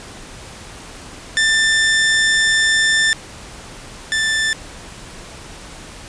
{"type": "tone pair in turn", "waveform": "sawtooth", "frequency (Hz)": [1780, 1768.7], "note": ["A6", "A6"], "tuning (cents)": [20, 9], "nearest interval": "unison", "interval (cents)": 11, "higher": "first", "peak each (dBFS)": [-9, -12], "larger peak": "first", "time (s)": [[1.37, 3.13], [4.12, 4.53]], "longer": "first", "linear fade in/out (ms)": 0, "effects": ["pink hiss -36 dBFS RMS until 6.08 s", "resampled to 22050 Hz"]}